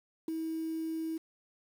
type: tone with ADSR envelope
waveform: sine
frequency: 322.3 Hz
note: E4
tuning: 39 cents flat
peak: -26 dBFS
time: 0.28-1.18 s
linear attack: 4 ms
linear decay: 6 ms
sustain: -6 dB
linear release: 11 ms
effects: tanh soft clip ceiling -28 dBFS + 9-bit